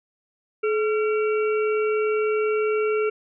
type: harmonic tone with a mistuned harmonic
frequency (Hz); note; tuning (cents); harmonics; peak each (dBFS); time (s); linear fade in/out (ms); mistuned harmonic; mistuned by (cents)
456.3; A#4; -37; 1 / 3 / 5 / 6; -20 / -30 / -34 / -36; 0.63-3.1; 10; 1; -110
effects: none